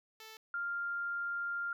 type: tone pair in turn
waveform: 5% pulse / sine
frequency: 440 / 1396.9 Hz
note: A4 / F6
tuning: 0 / 0 cents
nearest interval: octave + minor sixth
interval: 2000 cents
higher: second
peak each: -38 / -34 dBFS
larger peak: second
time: 0.2-0.37 / 0.54-1.73 s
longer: second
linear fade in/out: 2 ms
effects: none